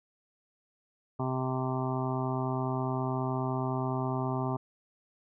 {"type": "harmonic tone", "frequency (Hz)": 129.6, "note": "C3", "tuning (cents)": -16, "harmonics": [1, 2, 3, 5, 6, 7, 8, 9], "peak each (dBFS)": [-32, -35, -37, -39, -40, -40, -41, -42], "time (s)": [1.19, 4.57], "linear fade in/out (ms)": 10, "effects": []}